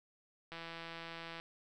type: click train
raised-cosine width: 0.3 ms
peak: -30 dBFS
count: 147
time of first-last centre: 0.52-1.4 s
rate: 166 Hz
effects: none